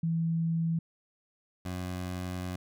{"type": "tone pair in turn", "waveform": ["sine", "20% pulse"], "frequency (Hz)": [164.81, 90.91], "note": ["E3", "F#2"], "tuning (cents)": [0, -30], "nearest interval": "minor seventh", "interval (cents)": 1030, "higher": "first", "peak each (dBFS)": [-26, -29], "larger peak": "first", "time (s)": [[0.03, 0.79], [1.65, 2.56]], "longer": "second", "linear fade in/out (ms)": 5, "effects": []}